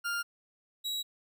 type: tone pair in turn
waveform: 40% pulse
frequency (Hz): 1403 / 3875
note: F6 / B7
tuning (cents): +8 / -34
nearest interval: octave + tritone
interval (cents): 1758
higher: second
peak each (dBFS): -30 / -31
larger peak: first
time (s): 0.04-0.23 / 0.84-1.03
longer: neither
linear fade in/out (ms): 20
effects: none